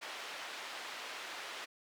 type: band-pass noise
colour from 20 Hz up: white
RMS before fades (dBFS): -45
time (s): 0.01-1.66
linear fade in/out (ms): 20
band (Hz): 480 to 3100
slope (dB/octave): 12
effects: none